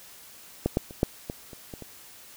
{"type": "clicks", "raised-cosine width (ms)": 2, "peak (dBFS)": [-10, -9, -28, -7, -18, -29, -24, -26], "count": 8, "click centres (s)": [0.66, 0.771, 0.909, 1.031, 1.299, 1.532, 1.738, 1.823], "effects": ["white hiss -49 dBFS RMS until 2.36 s"]}